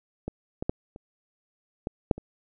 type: clicks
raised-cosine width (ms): 2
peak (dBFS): -18 / -17 / -11 / -29 / -16 / -6 / -25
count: 7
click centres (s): 0.28 / 0.625 / 0.695 / 0.961 / 1.871 / 2.112 / 2.18
effects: none